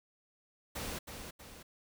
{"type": "noise with echo", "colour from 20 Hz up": "pink", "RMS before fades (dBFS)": -40, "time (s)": [0.75, 0.99], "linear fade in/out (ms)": 10, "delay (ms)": 320, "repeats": 2, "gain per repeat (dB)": -6, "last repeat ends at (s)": 1.63, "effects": []}